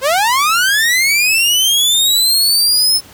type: linear sweep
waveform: sawtooth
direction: up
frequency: 499.2 to 5290 Hz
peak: -7 dBFS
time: 0.01-3.01 s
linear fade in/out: 50 ms
effects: pink hiss -40 dBFS RMS until 3.13 s + high-pass 60 Hz 12 dB/octave